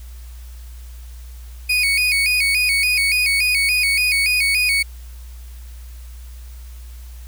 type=tone with vibrato; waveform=35% pulse; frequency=2349 Hz; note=D7; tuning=in tune; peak=-13 dBFS; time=1.69-4.83 s; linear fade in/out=10 ms; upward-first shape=square; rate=3.5 Hz; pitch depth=93 cents each way; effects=added 60 Hz sine -33 dBFS peak until 7.27 s + white hiss -49 dBFS RMS until 7.27 s